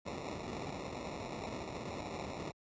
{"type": "noise with sample-and-hold", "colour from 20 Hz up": "white", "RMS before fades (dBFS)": -42, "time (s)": [0.05, 2.52], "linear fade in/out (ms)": 20, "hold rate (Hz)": 1575, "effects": ["high-pass 60 Hz 12 dB/octave", "resampled to 16000 Hz"]}